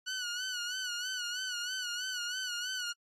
15% pulse tone with vibrato, 1472 Hz, F#6, 9 cents flat, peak -28 dBFS, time 0.06-2.93 s, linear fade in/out 20 ms, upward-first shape sine, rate 3.1 Hz, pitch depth 66 cents each way, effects low-pass 11000 Hz 12 dB/octave + AAC 32 kbps

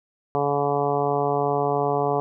harmonic tone, 143 Hz, D3, 46 cents flat, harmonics 1 / 2 / 3 / 4 / 5 / 6 / 7 / 8, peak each -30 / -32 / -24 / -30 / -25 / -30 / -31 / -33 dBFS, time 0.35-2.2 s, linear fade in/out 0 ms, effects none

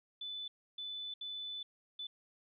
sine tone bursts at uneven times, 3498 Hz, A7, 11 cents flat, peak -40 dBFS, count 4, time 0.21-0.48 / 0.78-1.14 / 1.21-1.63 / 1.99-2.07 s, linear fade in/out 5 ms, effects none

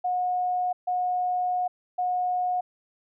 sine tone bursts at uneven times, 725 Hz, F#5, 35 cents flat, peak -23 dBFS, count 3, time 0.04-0.73 / 0.87-1.68 / 1.98-2.61 s, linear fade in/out 10 ms, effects none

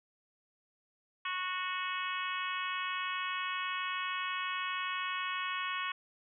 harmonic tone, 367.8 Hz, F#4, 10 cents flat, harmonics 3 / 4 / 5 / 6 / 7 / 8 / 9, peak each -37 / -42 / -42 / -43 / -41 / -44 / -46 dBFS, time 1.25-5.92 s, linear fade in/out 5 ms, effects none

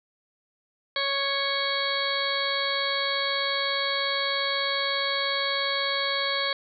harmonic tone with a mistuned harmonic, 554.4 Hz, C#5, in tune, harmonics 1 / 2 / 3 / 4 / 6 / 7 / 8, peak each -32 / -32 / -32 / -32 / -32 / -32 / -32 dBFS, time 0.96-6.53 s, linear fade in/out 2 ms, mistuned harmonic 6, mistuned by -23 cents, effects none

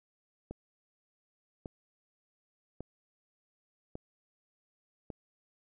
click train, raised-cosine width 2 ms, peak -27 dBFS, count 5, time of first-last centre 0.51-5.102 s, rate 0.871 Hz, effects none

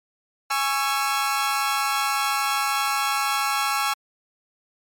sawtooth chord, C# minor, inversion second, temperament equal with one note detuned, 830.6 / 1108.7 / 1341.6 Hz, G#5 / C#6 / E6, 0 / 0 / +30 cents, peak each -22 dBFS, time 0.5-3.94 s, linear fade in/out 10 ms, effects MP3 64 kbps

